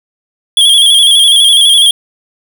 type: tone with vibrato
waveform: square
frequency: 3298 Hz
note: G#7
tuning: 13 cents flat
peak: -4 dBFS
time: 0.57-1.91 s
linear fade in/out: 2 ms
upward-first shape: square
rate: 12 Hz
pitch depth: 45 cents each way
effects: none